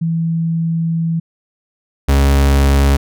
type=tone pair in turn; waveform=sine / 40% pulse; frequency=164.81 / 69.29 Hz; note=E3 / C#2; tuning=0 / 0 cents; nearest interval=octave + minor third; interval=1500 cents; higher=first; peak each=-14 / -8 dBFS; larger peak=second; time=0.01-1.2 / 2.08-2.97 s; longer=first; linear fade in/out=10 ms; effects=none

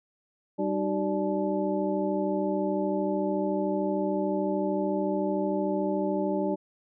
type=tone cluster; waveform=sine; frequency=194.7 / 307 / 380.5 / 587 / 863 Hz; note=G3 / D#4 / F#4 / D5 / A5; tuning=-12 / -23 / +48 / -1 / -34 cents; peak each=-31 / -30 / -31 / -31 / -36 dBFS; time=0.58-6.56 s; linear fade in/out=20 ms; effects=none

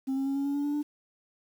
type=tone with pitch steps; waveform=sine; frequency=266.4 / 270.3 / 274.2 / 278.2 / 282.2 / 286.3 / 290.5 / 294.7 Hz; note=C4 / C#4 / C#4 / C#4 / C#4 / D4 / D4 / D4; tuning=+31 / -44 / -19 / +6 / +31 / -44 / -19 / +6 cents; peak=-24 dBFS; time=0.07-0.83 s; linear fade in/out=20 ms; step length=95 ms; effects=tanh soft clip ceiling -26 dBFS + 9-bit

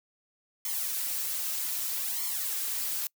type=noise with flanger; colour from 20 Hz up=blue; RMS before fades=-32 dBFS; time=0.65-3.07 s; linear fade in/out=2 ms; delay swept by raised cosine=0.92 to 5.72 ms; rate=0.63 Hz; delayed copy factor=+0.95; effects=noise-tail reverb RT60 0.1 s tail -26 dB re dry

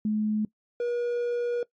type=tone pair in turn; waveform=sine / triangle; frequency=213.6 / 480.3 Hz; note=G#3 / B4; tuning=+49 / -48 cents; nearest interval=octave + major second; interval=1403 cents; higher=second; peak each=-23 / -23 dBFS; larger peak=neither; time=0.05-0.45 / 0.8-1.63 s; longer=second; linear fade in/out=2 ms; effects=noise-tail reverb RT60 0.1 s tail -20 dB re dry + MP3 32 kbps

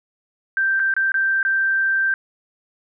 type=tone with dropouts; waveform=sine; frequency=1568 Hz; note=G6; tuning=in tune; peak=-16 dBFS; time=0.57-2.14 s; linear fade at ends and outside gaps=1 ms; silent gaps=0.795-0.799 / 0.939-0.965 / 1.119-1.142 / 1.429-1.45 s; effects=none

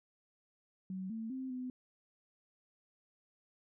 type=tone with pitch steps; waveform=sine; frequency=188.1 / 223.7 / 261.4 / 253.2 Hz; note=F#3 / A3 / C4 / B3; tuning=+29 / +29 / -1 / +43 cents; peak=-38 dBFS; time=0.9-1.7 s; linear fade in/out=2 ms; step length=200 ms; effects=none

